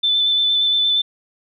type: tone with vibrato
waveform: sine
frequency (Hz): 3520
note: A7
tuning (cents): 0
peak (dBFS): -14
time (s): 0.03-1.02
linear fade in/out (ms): 10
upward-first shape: square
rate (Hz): 8.6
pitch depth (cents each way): 13
effects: none